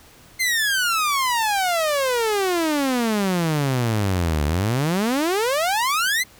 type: exponential two-way sweep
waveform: sawtooth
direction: down then up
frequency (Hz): 2110 to 71.5 to 2110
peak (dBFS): -15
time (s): 0.39-6.24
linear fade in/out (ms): 20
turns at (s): 4.45
effects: pink hiss -49 dBFS RMS until 6.39 s